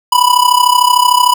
square tone with amplitude modulation, 987.8 Hz, B5, in tune, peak -4 dBFS, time 0.12-1.34 s, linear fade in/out 5 ms, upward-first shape sine, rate 33.3 Hz, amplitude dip 80%, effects none

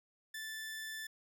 sawtooth tone, 1758 Hz, A6, 2 cents flat, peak -38 dBFS, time 0.34-1.07 s, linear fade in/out 5 ms, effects none

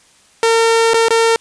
sawtooth tone with dropouts, 455.8 Hz, A#4, 39 cents flat, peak -6 dBFS, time 0.43-1.36 s, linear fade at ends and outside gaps 1 ms, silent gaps 0.935-0.942 / 1.084-1.106 s, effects white hiss -50 dBFS RMS until 1.4 s + resampled to 22050 Hz

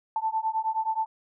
sine beating tone pair, 879 / 888.5 Hz, A5 / A5, -2 / +17 cents, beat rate 9.5 Hz, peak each -28 / -28 dBFS, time 0.16-1.06 s, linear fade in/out 2 ms, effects none

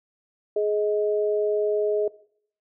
sine tone pair together, 419.9 / 629.1 Hz, G#4 / D#5, +19 / +19 cents, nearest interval perfect fifth, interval 700 cents, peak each -21 / -27 dBFS, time 0.56-2.08 s, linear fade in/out 5 ms, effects noise-tail reverb RT60 0.6 s tail -20 dB re dry

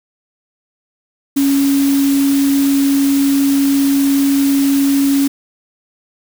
sine tone in noise, 277.4 Hz, C#4, 1 cent sharp, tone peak -10 dBFS, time 1.36-5.28 s, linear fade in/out 10 ms, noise white, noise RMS -25 dBFS, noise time 1.36-5.28 s, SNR +12 dB, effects none

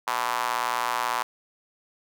square tone with high-pass filter, 59.1 Hz, A#1, 24 cents sharp, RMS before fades -27 dBFS, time 0.07-1.23 s, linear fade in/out 5 ms, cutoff 980 Hz, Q 3.3, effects none

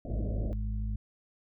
pink low-pass noise, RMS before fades -38 dBFS, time 0.05-0.53 s, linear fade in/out 0 ms, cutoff 680 Hz, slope 96 dB/octave
harmonic tone, 52.8 Hz, G#1, 29 cents sharp, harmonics 1 / 2 / 4, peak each -31 / -37 / -42 dBFS, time 0.1-0.96 s, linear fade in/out 5 ms
effects none

